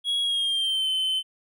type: tone with pitch glide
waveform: triangle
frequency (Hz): 3322 to 3064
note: G#7 to G7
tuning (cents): 0 to -40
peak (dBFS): -21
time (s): 0.04-1.23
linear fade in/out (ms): 50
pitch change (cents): -140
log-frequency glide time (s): 0.21-0.89
effects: none